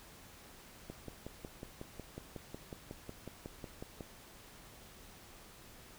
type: click train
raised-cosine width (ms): 2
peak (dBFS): -30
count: 18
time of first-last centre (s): 0.9-4.008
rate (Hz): 5.47
effects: pink hiss -56 dBFS RMS until 5.98 s